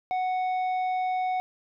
triangle tone with tanh clipping, 740 Hz, F#5, in tune, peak -26 dBFS, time 0.11-1.4 s, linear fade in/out 0 ms, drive 11 dB, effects none

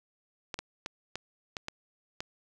clicks, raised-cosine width 0.2 ms, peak -18 dBFS, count 7, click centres 0.542 / 0.59 / 0.861 / 1.156 / 1.568 / 1.684 / 2.205 s, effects 9-bit

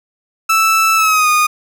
30% pulse tone with pitch glide, 1318.5 to 1230.2 Hz, E6 to D#6, 0 to -20 cents, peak -7 dBFS, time 0.49-1.47 s, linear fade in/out 10 ms, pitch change -120 cents, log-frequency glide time 0.96-1.29 s, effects none

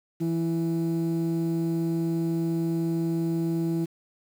sine tone pair together, 165.7 / 331.4 Hz, E3 / E4, +9 / +9 cents, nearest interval octave, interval 1200 cents, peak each -24 dBFS, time 0.2-3.86 s, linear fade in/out 20 ms, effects tanh soft clip ceiling -21 dBFS + 8-bit

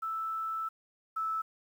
sine tone pair in turn, 1318.5 / 1311.3 Hz, E6 / E6, 0 / -9 cents, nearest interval unison, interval 9 cents, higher first, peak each -32 / -30 dBFS, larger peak second, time 0.02-0.69 / 1.16-1.42 s, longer first, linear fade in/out 10 ms, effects 10-bit

